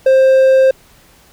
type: tone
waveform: triangle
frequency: 528 Hz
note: C5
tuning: 16 cents sharp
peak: -4 dBFS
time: 0.06-0.71 s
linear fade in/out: 5 ms
effects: pink hiss -47 dBFS RMS until 1.32 s